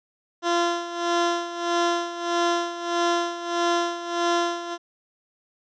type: tone with tremolo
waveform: 15% pulse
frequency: 344 Hz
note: F4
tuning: 26 cents flat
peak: -13 dBFS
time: 0.42-4.78 s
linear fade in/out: 50 ms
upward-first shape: sine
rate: 1.6 Hz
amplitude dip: 75%
effects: resampled to 16000 Hz

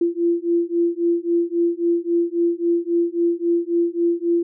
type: beating tone pair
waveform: sine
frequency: 340 / 343.7 Hz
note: F4 / F4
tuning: -46 / -28 cents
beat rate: 3.7 Hz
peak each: -20 dBFS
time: 0.01-4.43 s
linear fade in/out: 5 ms
effects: none

